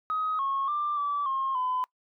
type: tone with pitch steps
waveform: sine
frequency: 1261 / 1092 / 1185 / 1155 / 1071 / 1011 Hz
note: D#6 / C#6 / D6 / D6 / C6 / B5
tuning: +23 / -26 / +15 / -29 / +40 / +40 cents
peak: -25 dBFS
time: 0.1-1.84 s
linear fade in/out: 0 ms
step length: 290 ms
effects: noise-tail reverb RT60 0.1 s tail -24 dB re dry + tanh soft clip ceiling -21 dBFS